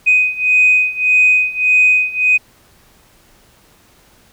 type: beating tone pair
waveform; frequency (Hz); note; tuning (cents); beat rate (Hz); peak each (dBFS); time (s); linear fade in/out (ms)
sine; 2500 / 2501.7; D#7 / D#7; +8 / +9; 1.7; -13 / -11; 0.06-2.38; 20
effects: tanh soft clip ceiling -2 dBFS + pink hiss -50 dBFS RMS until 4.32 s